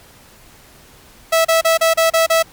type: tone bursts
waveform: sawtooth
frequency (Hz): 654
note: E5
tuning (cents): -14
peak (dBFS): -7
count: 7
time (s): 1.32-2.428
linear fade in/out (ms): 10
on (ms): 130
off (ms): 33
effects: pink hiss -45 dBFS RMS until 2.52 s + MP3 96 kbps